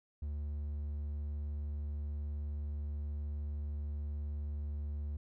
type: tone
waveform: triangle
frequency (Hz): 73.42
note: D2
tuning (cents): 0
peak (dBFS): -34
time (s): 0.22-5.17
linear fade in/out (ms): 5
effects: none